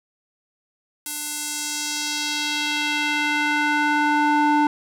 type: tone with band-pass filter sweep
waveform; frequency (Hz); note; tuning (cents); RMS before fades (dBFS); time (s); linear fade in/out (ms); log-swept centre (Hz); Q
square; 296.9; D4; +19; -22; 1.06-4.67; 2; 11000 to 780; 1.3
effects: none